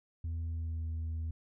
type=tone with pitch glide; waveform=sine; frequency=82.41 to 80.81 Hz; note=E2 to E2; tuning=0 to -34 cents; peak=-31 dBFS; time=0.24-1.31 s; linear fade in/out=5 ms; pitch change=-34 cents; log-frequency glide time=0.41-0.88 s; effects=tanh soft clip ceiling -33 dBFS